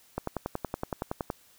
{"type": "click train", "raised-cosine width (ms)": 1, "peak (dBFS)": -16, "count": 13, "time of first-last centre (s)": [0.18, 1.301], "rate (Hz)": 10.7, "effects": ["white hiss -60 dBFS RMS until 1.58 s"]}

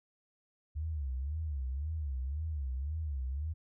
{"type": "tone with vibrato", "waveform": "sine", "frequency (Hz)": 71.7, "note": "D2", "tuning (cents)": -41, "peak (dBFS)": -33, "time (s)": [0.75, 3.54], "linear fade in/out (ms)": 20, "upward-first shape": "sine", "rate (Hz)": 1.9, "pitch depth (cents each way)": 200, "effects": []}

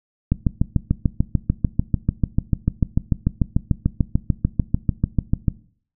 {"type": "click train", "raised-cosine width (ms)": 5, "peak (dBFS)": -4, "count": 36, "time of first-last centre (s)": [0.32, 5.482], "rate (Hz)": 6.78, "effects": ["noise-tail reverb RT60 0.5 s tail -19 dB re dry"]}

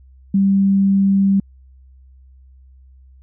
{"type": "tone", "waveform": "sine", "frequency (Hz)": 196, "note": "G3", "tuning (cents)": 0, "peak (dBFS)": -11, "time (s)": [0.34, 1.4], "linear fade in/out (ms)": 5, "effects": ["added 65 Hz sine -43 dBFS peak until 3.22 s"]}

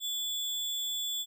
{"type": "tone with sample-and-hold", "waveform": "sine", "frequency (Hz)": 3449, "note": "A7", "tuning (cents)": -35, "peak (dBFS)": -31, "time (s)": [0, 1.26], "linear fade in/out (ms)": 50, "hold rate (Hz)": 11025, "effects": []}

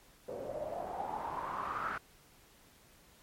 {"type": "noise with low-pass filter sweep", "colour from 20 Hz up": "white", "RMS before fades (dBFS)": -39, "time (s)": [0.28, 1.98], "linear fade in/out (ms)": 5, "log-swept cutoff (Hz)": [500, 1400], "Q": 6.8, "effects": ["pink hiss -62 dBFS RMS until 3.22 s", "MP3 64 kbps"]}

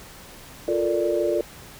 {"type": "chord", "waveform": "sine", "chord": "Bb major seventh", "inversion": "second", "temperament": "equal", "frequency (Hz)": [349.2, 440, 466.2, 587.3], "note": ["F4", "A4", "Bb4", "D5"], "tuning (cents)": [0, 0, 0, 0], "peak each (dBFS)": [-24, -27, -29, -24], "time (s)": [0.68, 1.41], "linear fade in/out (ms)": 2, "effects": ["pink hiss -44 dBFS RMS until 1.79 s"]}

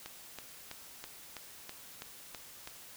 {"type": "click train", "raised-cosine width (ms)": 0.2, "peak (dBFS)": -25, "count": 9, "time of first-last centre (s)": [0.06, 2.674], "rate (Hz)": 3.06, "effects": ["white hiss -52 dBFS RMS until 2.96 s"]}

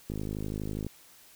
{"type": "click train", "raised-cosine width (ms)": 3, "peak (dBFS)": -22, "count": 41, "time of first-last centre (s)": [0.1, 0.866], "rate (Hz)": 52.2, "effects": ["white hiss -56 dBFS RMS until 1.35 s"]}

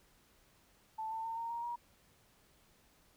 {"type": "tone with pitch steps", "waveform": "sine", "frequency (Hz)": [880, 893.8, 907.9, 922.2, 936.6, 951.4], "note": ["A5", "A5", "A#5", "A#5", "A#5", "A#5"], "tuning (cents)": [0, 27, -46, -19, 8, 35], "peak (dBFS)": -37, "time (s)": [0.98, 1.76], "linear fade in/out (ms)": 10, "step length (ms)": 130, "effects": ["pink hiss -68 dBFS RMS until 3.16 s"]}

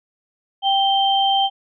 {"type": "tone pair together", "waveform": "sine", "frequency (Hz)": [784, 3136], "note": ["G5", "G7"], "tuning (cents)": [0, 0], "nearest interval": "2 octaves", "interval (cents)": 2400, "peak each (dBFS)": [-16, -19], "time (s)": [0.62, 1.5], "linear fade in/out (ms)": 50, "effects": []}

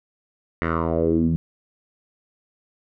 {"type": "tone with low-pass filter sweep", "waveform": "10% pulse", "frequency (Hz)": 82.41, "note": "E2", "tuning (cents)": 0, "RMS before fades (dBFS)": -21, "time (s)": [0.62, 1.36], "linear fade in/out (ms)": 0, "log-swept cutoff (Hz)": [1900, 170], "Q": 4.2, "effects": []}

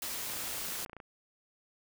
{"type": "noise", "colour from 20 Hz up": "white", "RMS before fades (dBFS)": -38, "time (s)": [0.02, 0.85], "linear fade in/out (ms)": 2}
{"type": "click train", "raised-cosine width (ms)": 0.5, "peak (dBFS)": -31, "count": 21, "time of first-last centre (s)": [0.3, 1.002], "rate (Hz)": 28.5}
{"effects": []}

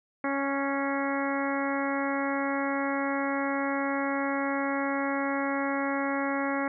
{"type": "harmonic tone with a mistuned harmonic", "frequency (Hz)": 277.2, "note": "C#4", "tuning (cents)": 0, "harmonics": [1, 2, 3, 4, 5, 6, 7, 8], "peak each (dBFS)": [-30, -33, -35, -36, -37, -38, -38, -39], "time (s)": [0.24, 6.68], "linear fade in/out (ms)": 2, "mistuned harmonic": 8, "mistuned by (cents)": -29, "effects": []}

